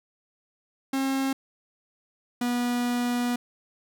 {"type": "tone pair in turn", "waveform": "45% pulse", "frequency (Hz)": [268.8, 243.2], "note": ["C4", "B3"], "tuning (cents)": [47, -26], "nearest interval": "major second", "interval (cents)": 173, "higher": "first", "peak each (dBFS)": -24, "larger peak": "neither", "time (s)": [[0.93, 1.33], [2.41, 3.36]], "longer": "second", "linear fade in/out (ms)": 5, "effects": []}